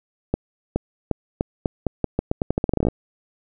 accelerating click train, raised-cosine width 2 ms, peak -6 dBFS, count 21, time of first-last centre 0.34-2.885 s, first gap 420 ms, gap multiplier 0.84, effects none

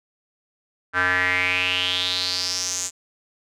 square tone with band-pass filter sweep, 91 Hz, F#2, 28 cents flat, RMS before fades -23 dBFS, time 0.93-2.91 s, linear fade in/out 50 ms, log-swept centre 1500 to 7200 Hz, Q 5.8, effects none

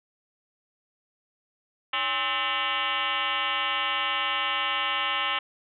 sine tone with frequency modulation, 2038 Hz, C7, 46 cents flat, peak -24 dBFS, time 1.93-5.39 s, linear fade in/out 5 ms, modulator 245 Hz, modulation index 4.8, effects none

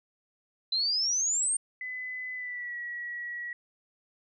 sine exponential sweep, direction up, 3995 to 8870 Hz, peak -25 dBFS, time 0.72-1.57 s, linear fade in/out 5 ms
sine tone with pitch glide, 2011 to 1922.4 Hz, B6 to B6, +31 to -47 cents, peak -34 dBFS, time 1.81-3.53 s, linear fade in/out 2 ms, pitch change -78 cents, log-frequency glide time 2.35-2.76 s
effects none

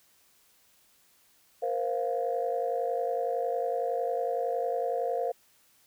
sine chord, Bb suspended second, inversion none, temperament equal with one note detuned, 472.4 / 523.3 / 698.5 Hz, Bb4 / C5 / F5, +23 / 0 / 0 cents, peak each -31 dBFS, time 1.62-5.32 s, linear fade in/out 10 ms, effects tanh soft clip ceiling -18 dBFS + white hiss -64 dBFS RMS until 5.86 s

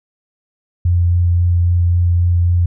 sine tone with vibrato, 87.31 Hz, F2, in tune, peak -10 dBFS, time 0.85-2.66 s, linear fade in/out 5 ms, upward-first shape sine, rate 3.7 Hz, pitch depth 11 cents each way, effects none

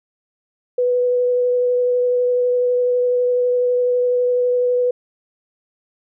sine tone with vibrato, 493.9 Hz, B4, in tune, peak -14 dBFS, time 0.78-4.91 s, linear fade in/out 5 ms, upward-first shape triangle, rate 12 Hz, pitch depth 11 cents each way, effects none

